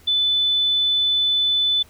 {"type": "tone", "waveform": "sine", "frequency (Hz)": 3500, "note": "A7", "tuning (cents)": -10, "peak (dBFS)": -16, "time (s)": [0.07, 1.83], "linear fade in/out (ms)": 10, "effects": ["added 81 Hz sine -51 dBFS peak until 1.89 s", "pink hiss -52 dBFS RMS until 1.89 s"]}